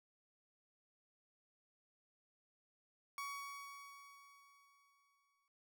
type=tone with exponential decay; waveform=30% pulse; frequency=1124 Hz; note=C#6; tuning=24 cents sharp; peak=-39 dBFS; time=3.18-5.48 s; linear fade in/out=1 ms; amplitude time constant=500 ms; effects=none